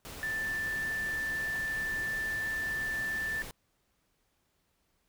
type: tone in noise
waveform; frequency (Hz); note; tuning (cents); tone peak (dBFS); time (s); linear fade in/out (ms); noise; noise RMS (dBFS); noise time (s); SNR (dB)
sine; 1767; A6; +7; -31; 0.23-3.42; 0; pink; -44; 0.05-3.51; +10
effects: pink hiss -75 dBFS RMS until 5.08 s